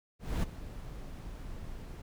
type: noise with ADSR envelope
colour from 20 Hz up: brown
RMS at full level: -28 dBFS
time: 0.19-2.02 s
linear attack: 240 ms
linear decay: 16 ms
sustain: -15 dB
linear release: 8 ms
effects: none